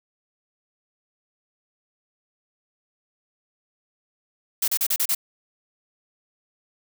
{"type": "noise bursts", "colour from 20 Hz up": "blue", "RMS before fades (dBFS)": -22, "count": 6, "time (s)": [4.62, 5.149], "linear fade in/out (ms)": 5, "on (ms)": 59, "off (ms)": 35, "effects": []}